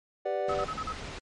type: chord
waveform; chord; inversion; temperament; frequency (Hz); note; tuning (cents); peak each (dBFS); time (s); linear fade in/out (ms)
triangle; G major seventh; none; equal; 392 / 493.9 / 587.3 / 740; G4 / B4 / D5 / F#5; 0 / 0 / 0 / 0; -32 / -33 / -29 / -33; 0.25-0.65; 10
type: noise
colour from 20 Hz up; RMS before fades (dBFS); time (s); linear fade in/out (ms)
pink; -39; 0.48-1.19; 5
type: tone bursts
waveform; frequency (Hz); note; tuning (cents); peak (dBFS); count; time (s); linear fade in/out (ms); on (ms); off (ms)
sine; 1283; E6; -47; -31; 5; 0.49-0.925; 5; 55; 40
effects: low-pass 5000 Hz 12 dB/octave + MP3 48 kbps